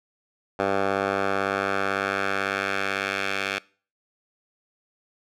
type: tone with band-pass filter sweep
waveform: 10% pulse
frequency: 98 Hz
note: G2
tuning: in tune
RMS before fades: -26 dBFS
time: 0.59-3.59 s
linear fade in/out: 5 ms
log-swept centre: 860 to 2400 Hz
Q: 1.3
effects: noise-tail reverb RT60 0.4 s tail -22 dB re dry